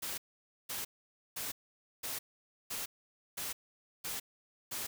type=noise bursts; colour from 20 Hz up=white; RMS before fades=-39 dBFS; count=8; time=0.02-4.87 s; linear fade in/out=10 ms; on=160 ms; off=510 ms; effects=none